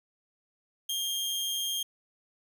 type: tone with amplitude modulation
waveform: sawtooth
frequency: 3216 Hz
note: G7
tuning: 44 cents sharp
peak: -25 dBFS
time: 0.89-1.83 s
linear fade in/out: 5 ms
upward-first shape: sine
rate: 185 Hz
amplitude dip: 30%
effects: none